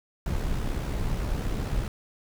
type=noise with amplitude modulation; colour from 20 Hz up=brown; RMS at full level=-26 dBFS; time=0.26-1.88 s; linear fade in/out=2 ms; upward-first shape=sine; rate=68.1 Hz; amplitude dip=45%; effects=none